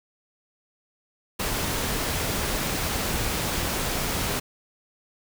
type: noise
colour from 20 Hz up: pink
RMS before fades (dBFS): -27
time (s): 1.39-4.4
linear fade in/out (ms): 10
effects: none

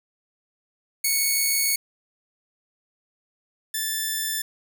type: tone pair in turn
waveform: 5% pulse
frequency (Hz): 2217 / 1759.6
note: C#7 / A6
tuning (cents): 0 / 0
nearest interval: major third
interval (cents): 400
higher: first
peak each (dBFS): -10 / -14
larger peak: first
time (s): 1.04-1.76 / 3.74-4.42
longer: first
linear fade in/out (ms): 5
effects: none

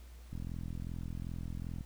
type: click train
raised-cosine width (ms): 5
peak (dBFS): -29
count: 64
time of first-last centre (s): 0.33-1.809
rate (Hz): 42.6
effects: added 60 Hz sine -49 dBFS peak until 1.85 s + pink hiss -62 dBFS RMS until 1.85 s

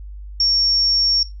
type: tone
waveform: sine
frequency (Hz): 5500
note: F8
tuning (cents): -27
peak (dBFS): -14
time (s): 0.4-1.23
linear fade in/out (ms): 2
effects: noise-tail reverb RT60 0.2 s tail -17 dB re dry + added 50 Hz sine -31 dBFS peak until 1.4 s

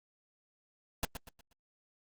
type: noise with echo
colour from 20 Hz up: pink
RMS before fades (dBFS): -31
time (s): 1.03-1.05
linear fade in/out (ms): 2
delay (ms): 120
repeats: 4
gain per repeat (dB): -9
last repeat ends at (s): 1.53
effects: Opus 48 kbps

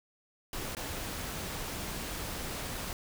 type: noise with dropouts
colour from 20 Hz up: pink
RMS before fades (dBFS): -38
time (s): 0.53-2.93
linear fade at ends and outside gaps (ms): 1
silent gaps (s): 0.75-0.768
effects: none

